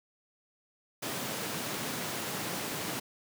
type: high-pass noise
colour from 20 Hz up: pink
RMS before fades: -36 dBFS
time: 1.02-3 s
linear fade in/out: 10 ms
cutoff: 130 Hz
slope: 24 dB/octave
effects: none